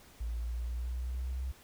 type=exponential sweep; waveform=sine; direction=up; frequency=56.5 to 65.41 Hz; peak=-33 dBFS; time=0.2-1.52 s; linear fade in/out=10 ms; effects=pink hiss -58 dBFS RMS until 1.63 s